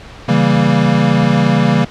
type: chord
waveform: square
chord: C# diminished seventh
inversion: none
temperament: equal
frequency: 138.59 / 164.81 / 196 / 233.1 Hz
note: C#3 / E3 / G3 / Bb3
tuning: 0 / 0 / 0 / 0 cents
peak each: -16 dBFS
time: 0.28-1.85 s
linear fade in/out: 10 ms
effects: pink hiss -35 dBFS RMS until 1.9 s + low-pass 4000 Hz 12 dB/octave